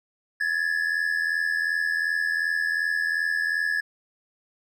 triangle tone pair together, 1677.3 / 1760 Hz, G#6 / A6, +17 / 0 cents, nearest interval minor second, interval 83 cents, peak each -23 / -25 dBFS, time 0.4-3.81 s, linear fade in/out 10 ms, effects none

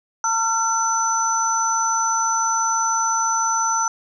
sine tone cluster, 905 / 1364 / 6010 Hz, A5 / F6 / F#8, +48 / -41 / +26 cents, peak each -22 dBFS, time 0.24-3.88 s, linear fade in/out 2 ms, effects none

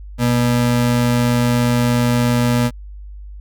square ring-modulated tone, 182 Hz, F#3, 28 cents flat, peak -11 dBFS, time 0.18-2.71 s, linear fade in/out 50 ms, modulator 58.5 Hz, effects added 50 Hz sine -31 dBFS peak until 3.4 s

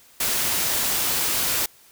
white noise, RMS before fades -23 dBFS, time 0.2-1.66 s, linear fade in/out 5 ms, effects white hiss -53 dBFS RMS until 1.91 s

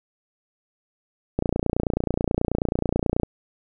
click train, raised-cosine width 2 ms, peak -8 dBFS, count 55, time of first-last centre 1.39-3.233 s, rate 29.3 Hz, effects none

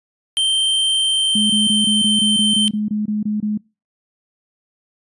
square tone with pitch glide, 3131 to 3109 Hz, G7 to G7, -3 to -15 cents, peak -15 dBFS, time 0.37-2.68 s, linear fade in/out 0 ms, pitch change -12 cents, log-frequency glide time 0.93-2.09 s
sine tone bursts, 211.2 Hz, G#3, 29 cents sharp, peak -17 dBFS, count 13, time 1.35-3.576 s, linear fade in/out 5 ms, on 150 ms, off 23 ms
effects noise-tail reverb RT60 0.3 s tail -25 dB re dry + resampled to 24000 Hz

